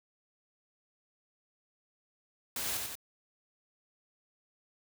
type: noise with echo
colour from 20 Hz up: white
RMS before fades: -36 dBFS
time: 2.56-2.77 s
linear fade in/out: 2 ms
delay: 92 ms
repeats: 2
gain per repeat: -3 dB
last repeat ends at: 2.954 s
effects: none